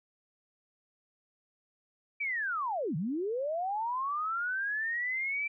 sine linear two-way sweep, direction down then up, 2349 to 140.1 to 2349 Hz, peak -30 dBFS, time 2.2-5.48 s, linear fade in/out 10 ms, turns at 2.96 s, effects none

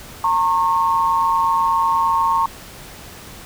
sine tone pair together, 914.1 / 1087 Hz, A#5 / C#6, -34 / -34 cents, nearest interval minor third, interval 300 cents, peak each -17 dBFS, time 0.24-2.46 s, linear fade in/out 2 ms, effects pink hiss -38 dBFS RMS until 3.45 s

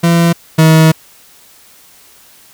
40% pulse tone pair in turn, 169.1 / 159.33 Hz, E3 / D#3, +44 / +41 cents, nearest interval minor second, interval 103 cents, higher first, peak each -6 / -3 dBFS, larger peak second, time 0.03-0.33 / 0.58-0.92 s, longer second, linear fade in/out 10 ms, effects white hiss -43 dBFS RMS until 2.53 s

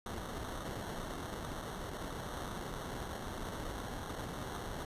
pink noise with sample-and-hold, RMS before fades -42 dBFS, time 0.06-4.85 s, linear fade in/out 2 ms, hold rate 2450 Hz, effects resampled to 32000 Hz

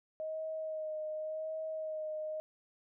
sine tone with vibrato, 626 Hz, D#5, 10 cents sharp, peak -36 dBFS, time 0.2-2.4 s, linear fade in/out 0 ms, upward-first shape sine, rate 0.89 Hz, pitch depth 22 cents each way, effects none

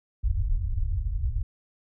pink low-pass noise, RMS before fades -26 dBFS, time 0.23-1.43 s, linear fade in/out 5 ms, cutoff 100 Hz, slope 48 dB/octave, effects none

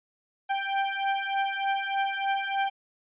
sawtooth beating tone pair, 784 / 787.3 Hz, G5 / G5, 0 / +7 cents, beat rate 3.3 Hz, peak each -25 dBFS, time 0.49-2.7 s, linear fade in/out 20 ms, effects resampled to 8000 Hz

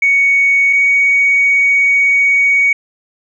sine tone pair in turn, 2230 / 2242 Hz, C#7 / C#7, +10 / +19 cents, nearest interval unison, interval 9 cents, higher second, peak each -7 dBFS, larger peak neither, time 0.02-0.73 / 0.73-2.73 s, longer second, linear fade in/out 5 ms, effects tanh soft clip ceiling -3 dBFS

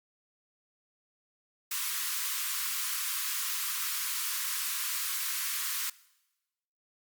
white high-pass noise, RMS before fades -33 dBFS, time 1.71-5.9 s, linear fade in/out 5 ms, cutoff 1000 Hz, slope 96 dB/octave, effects noise-tail reverb RT60 1.0 s tail -21 dB re dry + Opus 48 kbps

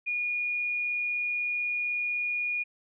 sine tone, 2441 Hz, D#7, 34 cents flat, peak -27 dBFS, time 0.06-2.64 s, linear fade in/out 20 ms, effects none

